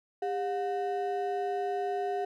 triangle ring-modulated tone, 561 Hz, C#5, 21 cents sharp, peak -24 dBFS, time 0.22-2.25 s, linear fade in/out 5 ms, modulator 160 Hz, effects none

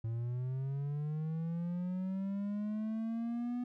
triangle linear sweep, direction up, 112 to 246.9 Hz, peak -32 dBFS, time 0.04-3.64 s, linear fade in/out 5 ms, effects none

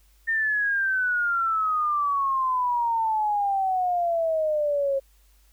sine exponential sweep, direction down, 1825 to 540 Hz, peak -21 dBFS, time 0.27-5 s, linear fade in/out 20 ms, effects added 50 Hz sine -56 dBFS peak until 5.52 s + white hiss -64 dBFS RMS until 5.52 s

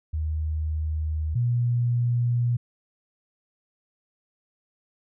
sine tone pair in turn, 77.8 / 120.43 Hz, D#2 / B2, 0 / -43 cents, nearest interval minor sixth, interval 757 cents, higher second, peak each -24 / -20 dBFS, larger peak second, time 0.13-1.35 / 1.35-2.57 s, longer neither, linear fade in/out 10 ms, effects none

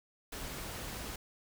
pink noise, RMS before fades -42 dBFS, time 0.32-1.16 s, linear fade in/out 5 ms, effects none

